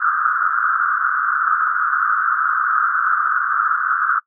pink band-pass noise, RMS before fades -18 dBFS, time 0-4.2 s, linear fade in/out 20 ms, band 1200 to 1500 Hz, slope 96 dB/octave, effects noise-tail reverb RT60 0.1 s tail -25 dB re dry

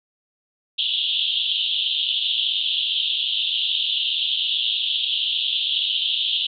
white band-pass noise, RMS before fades -23 dBFS, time 0.78-6.47 s, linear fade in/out 10 ms, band 2900 to 3700 Hz, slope 96 dB/octave, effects none

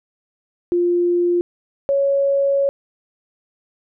sine tone pair in turn, 350 / 555.6 Hz, F4 / C#5, +4 / +4 cents, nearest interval minor sixth, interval 800 cents, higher second, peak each -14 dBFS, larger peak neither, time 0.72-1.41 / 1.89-2.69 s, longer second, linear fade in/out 0 ms, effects none

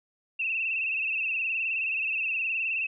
sine tone with vibrato, 2637 Hz, E7, in tune, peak -26 dBFS, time 0.39-2.87 s, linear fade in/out 10 ms, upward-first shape sine, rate 19 Hz, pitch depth 69 cents each way, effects none

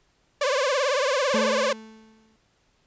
sawtooth tone with vibrato, 544 Hz, C#5, 33 cents flat, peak -17 dBFS, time 0.41-1.73 s, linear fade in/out 5 ms, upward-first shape triangle, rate 18 Hz, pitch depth 180 cents each way
35% pulse tone with exponential decay, 220 Hz, A3, in tune, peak -21 dBFS, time 1.34-2.36 s, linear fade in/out 2 ms, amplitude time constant 220 ms
effects pink hiss -66 dBFS RMS until 2.86 s + resampled to 16000 Hz

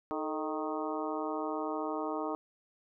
harmonic tone with a mistuned harmonic, 155.56 Hz, D#3, in tune, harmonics 2 / 3 / 4 / 5 / 6 / 7 / 8, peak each -37 / -39 / -40 / -41 / -42 / -42 / -43 dBFS, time 0.11-2.35 s, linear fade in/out 0 ms, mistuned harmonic 3, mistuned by -87 cents, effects none

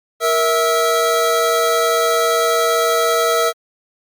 square tone cluster, 467.9 / 653 / 1306 Hz, A#4 / E5 / E6, +6 / -17 / -17 cents, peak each -19 dBFS, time 0.2-3.53 s, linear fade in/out 50 ms, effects Opus 48 kbps

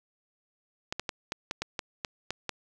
clicks, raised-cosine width 0.2 ms, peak -14 dBFS, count 10, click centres 0.925 / 0.996 / 1.092 / 1.321 / 1.511 / 1.62 / 1.792 / 2.048 / 2.306 / 2.493 s, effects none

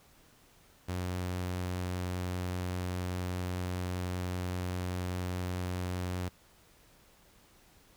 sawtooth tone, 90.5 Hz, F#2, 38 cents flat, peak -29 dBFS, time 0.88-6.29 s, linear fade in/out 10 ms, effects pink hiss -62 dBFS RMS until 7.96 s

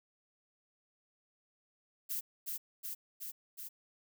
violet noise with echo, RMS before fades -37 dBFS, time 2.09-2.21 s, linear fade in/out 20 ms, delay 370 ms, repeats 4, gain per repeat -2 dB, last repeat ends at 3.69 s, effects none

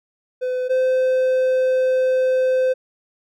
triangle tone pair in turn, 506 / 515.4 Hz, B4 / C5, +42 / -26 cents, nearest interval unison, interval 32 cents, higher second, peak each -18 / -13 dBFS, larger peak second, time 0.41-0.69 / 0.69-2.74 s, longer second, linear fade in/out 20 ms, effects none

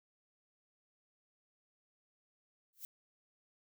violet noise with exponential growth, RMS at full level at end -42 dBFS, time 2.73-2.85 s, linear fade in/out 1 ms, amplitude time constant 25 ms, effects none

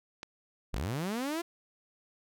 clicks, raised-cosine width 0.2 ms, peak -23 dBFS, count 2, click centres 0.231 / 0.768 s
sawtooth linear sweep, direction up, 35.96 to 349.2 Hz, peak -28 dBFS, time 0.73-1.42 s, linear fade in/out 10 ms
effects none

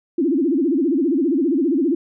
sine tone with vibrato, 301.5 Hz, D4, 46 cents sharp, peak -15 dBFS, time 0.18-1.95 s, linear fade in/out 5 ms, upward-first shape sine, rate 15 Hz, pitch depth 280 cents each way, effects none

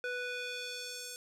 square tone with band-pass filter sweep, 493.9 Hz, B4, in tune, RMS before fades -40 dBFS, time 0.04-1.16 s, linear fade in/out 0 ms, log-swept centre 1500 to 8100 Hz, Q 1.2, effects none

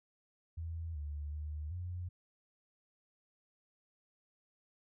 sine tone with pitch steps, 82.4 / 73.6 / 75.7 / 89 Hz, E2 / D2 / D#2 / F2, 0 / +4 / -47 / +33 cents, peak -38 dBFS, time 0.57-2.09 s, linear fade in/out 10 ms, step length 380 ms, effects none

